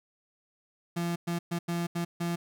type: tone bursts at uneven times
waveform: 35% pulse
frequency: 171.2 Hz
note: F3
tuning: 34 cents flat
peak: -27 dBFS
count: 6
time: 0.96-1.16 / 1.27-1.39 / 1.51-1.59 / 1.68-1.87 / 1.95-2.05 / 2.2-2.36 s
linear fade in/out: 10 ms
effects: none